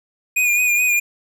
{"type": "tone with vibrato", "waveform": "square", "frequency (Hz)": 2452, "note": "D#7", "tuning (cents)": -26, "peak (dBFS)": -15, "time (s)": [0.36, 1], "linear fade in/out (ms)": 10, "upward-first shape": "sine", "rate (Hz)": 4.7, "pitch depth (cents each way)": 37, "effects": []}